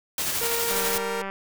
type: noise with tremolo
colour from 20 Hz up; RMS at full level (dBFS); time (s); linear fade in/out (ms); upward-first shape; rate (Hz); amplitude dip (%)
white; -26; 0.18-0.98; 2; square; 12; 25
type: tone with pitch glide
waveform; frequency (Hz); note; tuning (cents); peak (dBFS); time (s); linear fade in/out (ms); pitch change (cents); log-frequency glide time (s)
sawtooth; 466.2 to 463.2; A#4 to A#4; 0 to -11; -24; 0.41-1.22; 5; -11; 0.74-0.85
type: click train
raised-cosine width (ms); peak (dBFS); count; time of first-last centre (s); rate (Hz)
0.5; -18; 116; 0.71-1.3; 195
effects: none